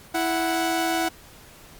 sawtooth tone pair together, 329.6 / 739.9 Hz, E4 / F#5, 0 / 0 cents, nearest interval octave + major second, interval 1400 cents, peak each -21 dBFS, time 0.14-1.09 s, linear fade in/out 10 ms, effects pink hiss -48 dBFS RMS until 1.79 s + Opus 48 kbps

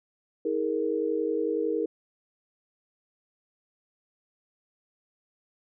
sine chord, D# suspended fourth, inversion none, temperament equal with one note detuned, 319 / 415.3 / 466.2 Hz, D#4 / G#4 / A#4, +43 / 0 / 0 cents, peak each -30 / -30 / -28 dBFS, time 0.45-1.86 s, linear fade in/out 5 ms, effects none

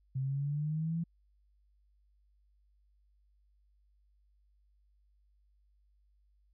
sine exponential sweep, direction up, 130.4 to 169.5 Hz, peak -31 dBFS, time 0.15-1.04 s, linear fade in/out 10 ms, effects added 50 Hz sine -66 dBFS peak until 6.53 s

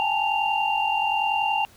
sine tone cluster, 795 / 845 / 886 / 2779 Hz, G5 / G#5 / A5 / F7, +24 / +30 / +12 / -9 cents, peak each -26 dBFS, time 0-1.65 s, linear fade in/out 0 ms, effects tanh soft clip ceiling -10 dBFS + pink hiss -53 dBFS RMS until 1.76 s

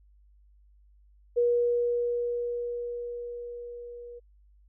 sine tone with level ramp, 479.9 Hz, B4, 50 cents flat, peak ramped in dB -20 to -41 dBFS, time 1.36-4.2 s, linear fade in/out 20 ms, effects added 50 Hz sine -56 dBFS peak until 4.68 s

